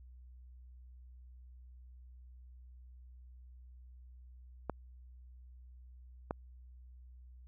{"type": "clicks", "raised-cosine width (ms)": 1, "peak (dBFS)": -21, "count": 2, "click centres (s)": [4.697, 6.309], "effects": ["added 62 Hz sine -52 dBFS peak until 7.47 s"]}